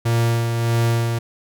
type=tone with tremolo; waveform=45% pulse; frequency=116.54 Hz; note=A#2; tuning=in tune; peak=-15 dBFS; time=0.05-1.19 s; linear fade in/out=10 ms; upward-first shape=sine; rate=1.6 Hz; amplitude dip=40%; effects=none